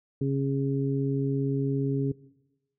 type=harmonic tone; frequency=137.3 Hz; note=C#3; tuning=16 cents flat; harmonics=1 / 2 / 3; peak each=-26 / -29 / -32 dBFS; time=0.21-2.12 s; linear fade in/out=5 ms; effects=noise-tail reverb RT60 1.0 s tail -20 dB re dry